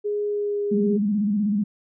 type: tone with pitch glide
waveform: sine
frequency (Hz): 414.3 to 408.8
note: G#4 to G#4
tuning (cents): -4 to -27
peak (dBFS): -22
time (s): 0.04-0.98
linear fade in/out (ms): 20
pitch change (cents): -23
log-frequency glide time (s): 0.25-0.63
type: tone with vibrato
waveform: sine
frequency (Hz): 206.5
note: G#3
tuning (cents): -10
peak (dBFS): -19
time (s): 0.71-1.64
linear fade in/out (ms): 10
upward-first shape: square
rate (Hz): 16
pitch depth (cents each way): 67
effects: none